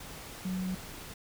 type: tone in noise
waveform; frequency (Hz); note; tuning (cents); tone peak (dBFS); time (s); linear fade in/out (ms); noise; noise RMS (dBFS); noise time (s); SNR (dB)
sine; 185.4; F#3; +4; -31; 0.45-0.75; 5; pink; -45; 0-1.14; +11
effects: none